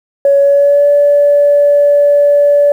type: tone with pitch glide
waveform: sine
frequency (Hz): 560 to 577.1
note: C#5 to D5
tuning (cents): +18 to -30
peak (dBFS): -4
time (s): 0.25-2.72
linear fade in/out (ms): 2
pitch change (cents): +52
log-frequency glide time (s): 0.4-0.88
effects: tanh soft clip ceiling 0 dBFS + 7-bit